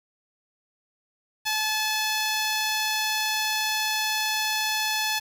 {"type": "tone with notch filter", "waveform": "5% pulse", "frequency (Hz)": 863, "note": "A5", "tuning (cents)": -34, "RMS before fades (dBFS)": -26, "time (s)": [1.45, 5.2], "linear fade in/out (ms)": 20, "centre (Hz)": 8700, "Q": 0.92, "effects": ["8-bit"]}